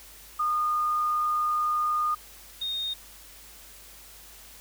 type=tone pair in turn; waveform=sine; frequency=1222 / 3699 Hz; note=D#6 / A#7; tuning=-32 / -14 cents; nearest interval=octave + perfect fifth; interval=1918 cents; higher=second; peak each=-23 / -28 dBFS; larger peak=first; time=0.39-2.15 / 2.61-2.94 s; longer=first; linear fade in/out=10 ms; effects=added 50 Hz sine -55 dBFS peak until 4.6 s + white hiss -49 dBFS RMS until 4.6 s